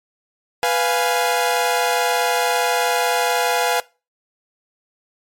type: chord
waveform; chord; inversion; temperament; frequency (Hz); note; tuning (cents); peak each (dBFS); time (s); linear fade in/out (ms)
sawtooth; F diminished; second; equal; 493.9 / 698.5 / 830.6; Cb5 / F5 / Ab5; 0 / 0 / 0; -17; 0.63-3.8; 0
effects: noise-tail reverb RT60 0.3 s tail -22 dB re dry + MP3 64 kbps